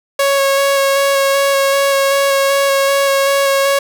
sawtooth tone with vibrato, 552 Hz, C#5, 7 cents flat, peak -7 dBFS, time 0.19-3.79 s, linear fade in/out 5 ms, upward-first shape square, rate 2.6 Hz, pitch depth 10 cents each way, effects none

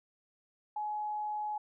sine tone, 844 Hz, G#5, 28 cents sharp, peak -33 dBFS, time 0.76-1.58 s, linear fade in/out 5 ms, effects none

